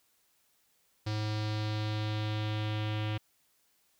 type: tone with low-pass filter sweep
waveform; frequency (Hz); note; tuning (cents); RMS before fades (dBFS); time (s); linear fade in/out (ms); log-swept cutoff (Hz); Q
square; 107; A2; -48; -33; 1.06-3.18; 10; 4700 to 3100; 3
effects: white hiss -71 dBFS RMS until 3.99 s